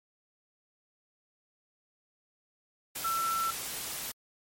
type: tone in noise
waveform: sine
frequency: 1340 Hz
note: E6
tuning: 28 cents sharp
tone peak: -28 dBFS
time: 3.04-3.51 s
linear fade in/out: 10 ms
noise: white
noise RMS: -37 dBFS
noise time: 2.95-4.12 s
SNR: +6 dB
effects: MP3 64 kbps